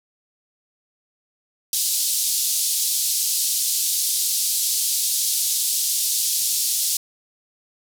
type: band-pass noise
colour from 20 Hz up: white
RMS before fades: -22 dBFS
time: 1.73-6.97 s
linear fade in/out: 2 ms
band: 3900 to 13000 Hz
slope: 24 dB/octave
effects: none